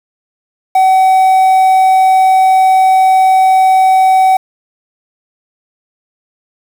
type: tone with quantisation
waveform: triangle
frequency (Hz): 757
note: F#5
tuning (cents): +39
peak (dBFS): -3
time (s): 0.75-4.37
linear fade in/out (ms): 5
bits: 5
effects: none